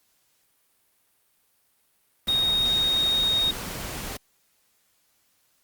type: tone in noise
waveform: sine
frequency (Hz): 3729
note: A#7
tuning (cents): 0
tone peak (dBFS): -20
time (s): 2.28-3.51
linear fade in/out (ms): 5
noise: pink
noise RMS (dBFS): -34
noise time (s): 2.27-4.17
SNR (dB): +11
effects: white hiss -67 dBFS RMS until 5.63 s + Opus 48 kbps